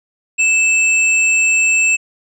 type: tone pair together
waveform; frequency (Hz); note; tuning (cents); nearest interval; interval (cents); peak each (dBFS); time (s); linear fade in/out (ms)
sine; 2640 / 7467; E7 / A#8; +2 / +2; octave + tritone; 1800; -11 / -18; 0.38-1.97; 20
effects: none